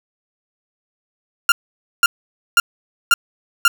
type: tone bursts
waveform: 30% pulse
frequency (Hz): 1395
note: F6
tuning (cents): -2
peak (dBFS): -6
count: 5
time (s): 1.49-3.68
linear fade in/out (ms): 2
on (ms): 30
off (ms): 510
effects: none